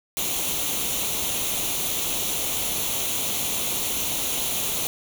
white noise with comb filter, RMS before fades -26 dBFS, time 0.17-4.87 s, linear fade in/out 0 ms, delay 0.3 ms, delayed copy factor +0.65, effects none

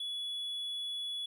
triangle tone, 3400 Hz, G#7, 40 cents sharp, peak -34 dBFS, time 0-1.26 s, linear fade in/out 5 ms, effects none

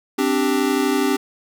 square chord, C suspended second, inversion none, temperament equal, 261.6 / 293.7 / 392 Hz, C4 / D4 / G4, 0 / 0 / 0 cents, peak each -22 dBFS, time 0.18-1.17 s, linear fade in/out 10 ms, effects none

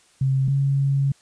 sine tone pair in turn, 133.9 / 138.22 Hz, C3 / C#3, +40 / -5 cents, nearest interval minor second, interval 55 cents, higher second, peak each -17 dBFS, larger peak neither, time 0.21-0.48 / 0.48-1.12 s, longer second, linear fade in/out 5 ms, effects white hiss -57 dBFS RMS until 1.21 s + resampled to 22050 Hz

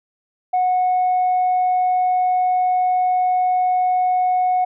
sine tone, 733 Hz, F#5, 16 cents flat, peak -13 dBFS, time 0.53-4.65 s, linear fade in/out 10 ms, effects tanh soft clip ceiling -12 dBFS

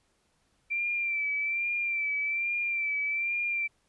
sine tone with vibrato, 2349 Hz, D7, in tune, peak -27 dBFS, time 0.7-3.68 s, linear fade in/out 20 ms, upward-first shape sine, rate 1.2 Hz, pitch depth 44 cents each way, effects pink hiss -71 dBFS RMS until 3.88 s + resampled to 24000 Hz

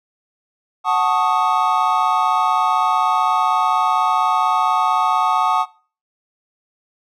triangle chord, D# half-diminished seventh, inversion first, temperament equal, 740 / 880 / 1108.7 / 1244.5 Hz, F#5 / A5 / C#6 / D#6, 0 / 0 / 0 / 0 cents, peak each -18 dBFS, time 0.84-5.66 s, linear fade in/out 50 ms, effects noise-tail reverb RT60 0.4 s tail -21 dB re dry

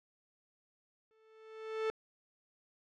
45% pulse tone with exponential growth, 440 Hz, A4, in tune, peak -30 dBFS, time 1.11-1.9 s, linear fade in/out 0 ms, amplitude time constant 170 ms, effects low-pass 3000 Hz 12 dB/octave

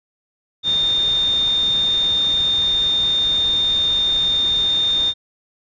sine tone in noise, 3635 Hz, A#7, 44 cents flat, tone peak -15 dBFS, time 0.63-5.14 s, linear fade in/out 50 ms, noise pink, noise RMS -33 dBFS, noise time 0.63-5.14 s, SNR +15 dB, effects resampled to 16000 Hz

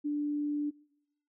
sine tone, 293.7 Hz, D4, in tune, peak -29 dBFS, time 0.04-0.71 s, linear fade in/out 20 ms, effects noise-tail reverb RT60 0.9 s tail -25 dB re dry

